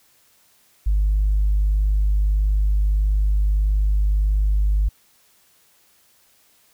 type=tone; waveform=sine; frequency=50.8 Hz; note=G#1; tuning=38 cents flat; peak=-14 dBFS; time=0.86-4.89 s; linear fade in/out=10 ms; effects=tanh soft clip ceiling -12 dBFS + white hiss -58 dBFS RMS until 6.73 s